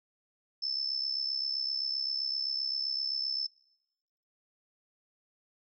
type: tone with amplitude modulation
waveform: sine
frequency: 5274 Hz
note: E8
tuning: in tune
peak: -27 dBFS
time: 0.62-3.47 s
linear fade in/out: 10 ms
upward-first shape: sine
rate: 67.7 Hz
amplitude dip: 75%
effects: noise-tail reverb RT60 1.0 s tail -25 dB re dry